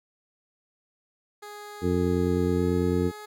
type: tone with pitch glide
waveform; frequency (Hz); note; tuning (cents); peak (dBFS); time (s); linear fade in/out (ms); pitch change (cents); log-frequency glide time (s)
15% pulse; 415.3 to 421.6; G#4 to G#4; 0 to +26; -33; 1.42-3.26; 10; +26; 2.51-2.65
type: harmonic tone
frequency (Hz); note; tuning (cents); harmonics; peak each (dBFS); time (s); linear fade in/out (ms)
89.2; F2; +37; 1 / 2 / 3 / 4 / 5; -28 / -28 / -28 / -28 / -28; 1.81-3.12; 50
effects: none